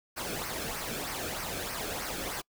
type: noise with flanger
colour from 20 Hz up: pink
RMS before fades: -36 dBFS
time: 0.16-2.42 s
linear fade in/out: 20 ms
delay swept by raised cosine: 0.27 to 1.06 ms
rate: 3.2 Hz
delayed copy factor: -0.6
effects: noise-tail reverb RT60 0.1 s tail -26 dB re dry